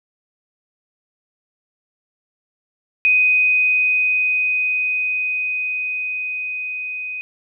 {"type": "tone with level ramp", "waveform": "sine", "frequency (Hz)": 2501, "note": "D#7", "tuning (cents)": 8, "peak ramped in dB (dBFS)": [-11, -25], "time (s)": [3.05, 7.21], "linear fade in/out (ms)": 0, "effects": []}